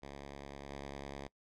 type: tone with level steps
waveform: 5% pulse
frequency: 69.9 Hz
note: C#2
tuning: 15 cents sharp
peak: -35 / -32 dBFS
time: 0.02-1.28 s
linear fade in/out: 10 ms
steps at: 0.69 s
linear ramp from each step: 10 ms
effects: noise-tail reverb RT60 0.1 s tail -24 dB re dry + low-pass 6000 Hz 12 dB/octave